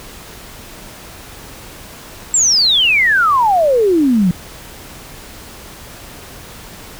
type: exponential sweep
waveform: sine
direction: down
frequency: 7740 to 170 Hz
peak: -9 dBFS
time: 2.34-4.31 s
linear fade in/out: 2 ms
effects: pink hiss -35 dBFS RMS until 6.99 s